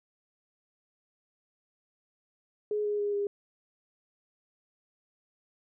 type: tone with pitch steps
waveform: sine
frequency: 420 / 415.2 / 410.4 / 405.7 Hz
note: G#4 / G#4 / G#4 / G#4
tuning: +19 / 0 / -21 / -41 cents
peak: -27 dBFS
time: 2.71-3.27 s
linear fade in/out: 2 ms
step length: 140 ms
effects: none